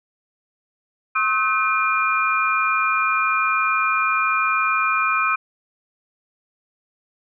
sine tone cluster, 1076 / 1283 / 1522 / 2416 Hz, C6 / E6 / F#6 / D7, +48 / -47 / +48 / +48 cents, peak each -25 / -20 / -26 / -22 dBFS, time 1.15-5.36 s, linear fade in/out 10 ms, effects none

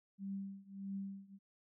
sine tone with tremolo, 196 Hz, G3, in tune, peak -38 dBFS, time 0.18-1.39 s, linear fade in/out 50 ms, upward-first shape triangle, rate 1.6 Hz, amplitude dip 95%, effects none

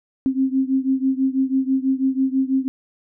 sine beating tone pair, 263.2 / 269.3 Hz, C4 / C#4, +10 / -50 cents, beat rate 6.1 Hz, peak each -19 / -21 dBFS, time 0.26-2.68 s, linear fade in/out 0 ms, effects none

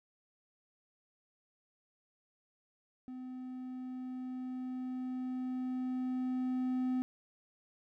triangle tone with level ramp, 254.9 Hz, C4, 45 cents flat, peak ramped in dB -40 to -28 dBFS, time 3.08-7.02 s, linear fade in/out 0 ms, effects none

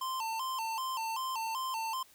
square tone with vibrato, 967 Hz, B5, 37 cents flat, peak -34 dBFS, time 0.01-2.03 s, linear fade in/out 5 ms, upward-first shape square, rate 2.6 Hz, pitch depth 130 cents each way, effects white hiss -61 dBFS RMS until 2.14 s

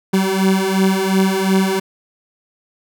30% pulse beating tone pair, 189.6 / 192.4 Hz, F#3 / G3, +43 / -32 cents, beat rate 2.8 Hz, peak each -15 / -13 dBFS, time 0.13-1.8 s, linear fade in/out 10 ms, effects none

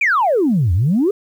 sine exponential two-way sweep, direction down then up, 2489 to 81 to 430.2 Hz, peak -11 dBFS, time 0.01-1.11 s, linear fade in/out 5 ms, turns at 0.73 s, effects tanh soft clip ceiling -8 dBFS + 8-bit

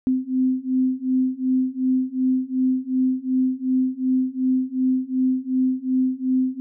sine beating tone pair, 256.7 / 259.4 Hz, C4 / C4, -33 / -15 cents, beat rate 2.7 Hz, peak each -22 / -21 dBFS, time 0.07-6.6 s, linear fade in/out 0 ms, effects none

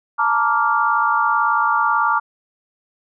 sine chord, Bb major seventh, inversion third, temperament just, 874.1 / 932.3 / 1165.4 / 1398.5 Hz, A5 / Bb5 / D6 / F6, -12 / 0 / -14 / +2 cents, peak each -22 / -21 / -18 / -20 dBFS, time 0.18-2.2 s, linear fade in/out 20 ms, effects none

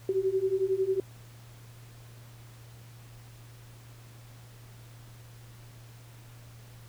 sine beating tone pair, 375.5 / 386.5 Hz, F#4 / G4, +26 / -24 cents, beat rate 11 Hz, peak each -29 / -27 dBFS, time 0.09-1 s, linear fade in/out 2 ms, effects added 117 Hz sine -48 dBFS peak until 6.88 s + pink hiss -56 dBFS RMS until 6.88 s

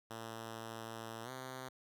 5% pulse tone with pitch glide, 113 to 129.8 Hz, A2 to C3, +47 to -13 cents, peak -33 dBFS, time 0.1-1.69 s, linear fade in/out 10 ms, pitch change +240 cents, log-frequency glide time 1.23-1.3 s, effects none

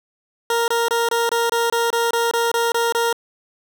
20% pulse tone bursts, 466.2 Hz, A#4, in tune, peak -12 dBFS, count 13, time 0.5-3.128 s, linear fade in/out 2 ms, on 180 ms, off 24 ms, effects none

